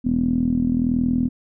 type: tone with low-pass filter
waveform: 10% pulse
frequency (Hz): 41.2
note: E1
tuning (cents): 0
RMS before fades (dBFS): -20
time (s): 0.04-1.29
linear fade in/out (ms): 20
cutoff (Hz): 250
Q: 9.6
effects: none